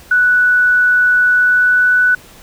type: tone with pitch glide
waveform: sine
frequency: 1480 to 1488.6 Hz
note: F#6 to F#6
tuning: 0 to +10 cents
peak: -8 dBFS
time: 0.11-2.15 s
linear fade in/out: 5 ms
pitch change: +10 cents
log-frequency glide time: 1.31-2.02 s
effects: pink hiss -41 dBFS RMS until 2.42 s